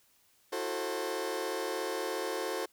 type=chord; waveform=sawtooth; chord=F# half-diminished seventh; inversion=third; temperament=just; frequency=333 / 370 / 444 / 532.8 Hz; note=E4 / F#4 / A4 / C5; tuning=+18 / 0 / +16 / +31 cents; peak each=-37 / -34 / -33 / -34 dBFS; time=0.52-2.66 s; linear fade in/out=10 ms; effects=white hiss -67 dBFS RMS until 2.72 s